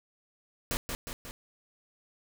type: noise with echo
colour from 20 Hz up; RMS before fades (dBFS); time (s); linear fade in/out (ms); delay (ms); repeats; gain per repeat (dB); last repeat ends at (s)
pink; -31; 0.71-0.77; 0; 180; 3; -4; 1.31
effects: none